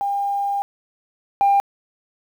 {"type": "tone pair in turn", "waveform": "sine", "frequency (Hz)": [802, 798.4], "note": ["G5", "G5"], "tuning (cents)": [39, 32], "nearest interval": "unison", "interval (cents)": 7, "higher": "first", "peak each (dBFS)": [-19, -11], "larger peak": "second", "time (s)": [[0.01, 0.62], [1.41, 1.6]], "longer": "first", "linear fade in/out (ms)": 0, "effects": ["tanh soft clip ceiling -10 dBFS", "8-bit"]}